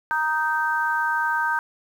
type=harmonic tone; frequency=311.3 Hz; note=D#4; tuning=1 cent sharp; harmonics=3 / 4 / 5; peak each=-24 / -29 / -23 dBFS; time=0.11-1.59 s; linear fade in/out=0 ms; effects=8-bit

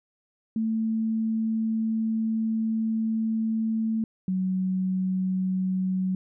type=tone pair in turn; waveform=sine; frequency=222.2 / 186.85 Hz; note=A3 / F#3; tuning=+17 / +17 cents; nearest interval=minor third; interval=300 cents; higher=first; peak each=-23 dBFS; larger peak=neither; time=0.56-4.04 / 4.28-6.15 s; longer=first; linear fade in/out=2 ms; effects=none

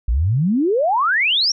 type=exponential sweep; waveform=sine; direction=up; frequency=51.91 to 5750 Hz; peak=-14 dBFS; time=0.08-1.52 s; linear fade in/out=5 ms; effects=none

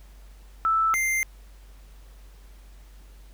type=tone pair in turn; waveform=sine / square; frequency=1318.5 / 2093 Hz; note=E6 / C7; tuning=0 / 0 cents; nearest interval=minor sixth; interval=800 cents; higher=second; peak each=-19 / -23 dBFS; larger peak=first; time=0.65-0.94 / 0.94-1.23 s; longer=neither; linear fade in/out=0 ms; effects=added 48 Hz sine -45 dBFS peak until 3.33 s + pink hiss -58 dBFS RMS until 3.33 s

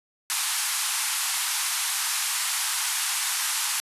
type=band-pass noise; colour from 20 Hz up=white; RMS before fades=-27 dBFS; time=0.3-3.8 s; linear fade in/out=0 ms; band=820 to 12000 Hz; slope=48 dB/octave; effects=resampled to 32000 Hz

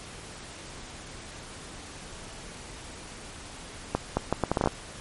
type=accelerating click train; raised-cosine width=1 ms; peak=-9 dBFS; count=10; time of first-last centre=3.95-4.674 s; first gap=220 ms; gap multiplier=0.71; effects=pink hiss -43 dBFS RMS until 5 s + MP3 48 kbps

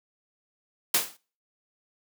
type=noise with exponential decay; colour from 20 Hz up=white; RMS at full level=-18 dBFS; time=0.94-1.17 s; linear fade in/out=5 ms; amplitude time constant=48 ms; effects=noise-tail reverb RT60 0.4 s tail -24 dB re dry + high-pass 200 Hz 12 dB/octave

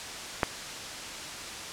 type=click; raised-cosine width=0.5 ms; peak=-7 dBFS; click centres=0.432 s; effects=white hiss -38 dBFS RMS until 1.72 s + low-pass 7000 Hz 12 dB/octave

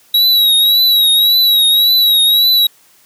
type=tone with vibrato; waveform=square; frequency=3862 Hz; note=B7; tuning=39 cents flat; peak=-8 dBFS; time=0.14-2.67 s; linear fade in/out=5 ms; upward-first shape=triangle; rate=1.8 Hz; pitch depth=69 cents each way; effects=white hiss -49 dBFS RMS until 3.05 s + high-pass 100 Hz 12 dB/octave

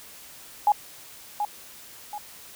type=tone with echo; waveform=sine; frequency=830.6 Hz; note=G#5; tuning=in tune; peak=-15 dBFS; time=0.67-0.72 s; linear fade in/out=2 ms; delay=730 ms; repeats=2; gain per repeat=-8 dB; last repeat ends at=2.18 s; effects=white hiss -46 dBFS RMS until 2.55 s

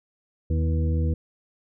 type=harmonic tone with a mistuned harmonic; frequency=81 Hz; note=E2; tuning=30 cents flat; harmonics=1 / 2 / 3 / 4 / 6; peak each=-21 / -29 / -34 / -35 / -36 dBFS; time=0.5-1.14 s; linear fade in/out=5 ms; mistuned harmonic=2; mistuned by=-47 cents; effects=none

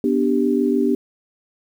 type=chord; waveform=sine; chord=G major; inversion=first; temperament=equal; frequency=246.9 / 293.7 / 392 Hz; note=B3 / D4 / G4; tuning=0 / 0 / 0 cents; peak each=-19 / -20 / -20 dBFS; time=0.04-0.95 s; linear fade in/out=2 ms; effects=8-bit

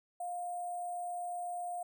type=tone with sample-and-hold; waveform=sine; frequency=706 Hz; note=F5; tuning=19 cents sharp; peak=-36 dBFS; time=0.2-1.83 s; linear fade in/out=5 ms; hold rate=8820 Hz; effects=none

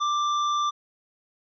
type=tone with hard clipping; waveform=sine; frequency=1180 Hz; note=D6; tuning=8 cents sharp; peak=-24 dBFS; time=0-0.71 s; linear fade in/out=20 ms; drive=10 dB; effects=resampled to 16000 Hz

